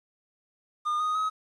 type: tone with pitch steps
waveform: triangle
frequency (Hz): 1215 / 1242.7 / 1271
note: D#6 / D#6 / D#6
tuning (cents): -42 / -3 / +36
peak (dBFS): -23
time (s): 0.85-1.3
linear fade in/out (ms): 20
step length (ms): 150
effects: resampled to 24000 Hz + 10-bit